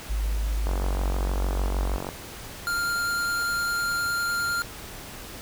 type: tone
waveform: sine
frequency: 51.9 Hz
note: G#1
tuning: in tune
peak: -23 dBFS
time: 0.09-1.98 s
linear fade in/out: 20 ms
type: click train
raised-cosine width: 1 ms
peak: -17 dBFS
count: 67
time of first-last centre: 0.67-2.089 s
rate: 46.5 Hz
type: tone with vibrato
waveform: square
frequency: 1396.9 Hz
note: F6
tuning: in tune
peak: -25 dBFS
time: 2.67-4.62 s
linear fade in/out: 0 ms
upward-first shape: triangle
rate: 9.9 Hz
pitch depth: 10 cents each way
effects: pink hiss -40 dBFS RMS until 5.41 s